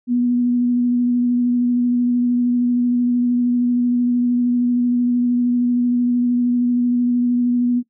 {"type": "tone with vibrato", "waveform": "sine", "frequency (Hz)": 243.8, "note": "B3", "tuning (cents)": -22, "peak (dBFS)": -14, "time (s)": [0.07, 7.83], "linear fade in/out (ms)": 50, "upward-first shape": "sine", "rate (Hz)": 13, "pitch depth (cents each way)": 15, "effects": ["noise-tail reverb RT60 0.1 s tail -17 dB re dry"]}